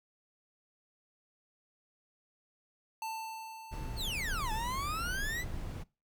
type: tone with exponential decay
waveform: square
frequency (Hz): 889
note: A5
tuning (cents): +18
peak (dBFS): -36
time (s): 3.02-5.28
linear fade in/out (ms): 2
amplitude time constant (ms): 490
type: noise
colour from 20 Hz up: brown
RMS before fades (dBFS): -39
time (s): 3.71-5.84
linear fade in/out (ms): 20
type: exponential two-way sweep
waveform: 40% pulse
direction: down then up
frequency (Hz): 4565 to 850 to 2053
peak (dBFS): -34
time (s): 3.96-5.45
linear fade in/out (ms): 50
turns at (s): 4.52
effects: noise-tail reverb RT60 0.3 s tail -23 dB re dry